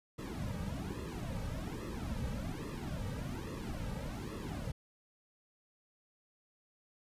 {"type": "noise with flanger", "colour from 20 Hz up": "brown", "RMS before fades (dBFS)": -40, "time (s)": [0.18, 4.72], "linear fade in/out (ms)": 10, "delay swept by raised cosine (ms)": [1.3, 2.9], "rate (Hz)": 1.2, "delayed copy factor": -0.95, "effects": ["resampled to 32000 Hz"]}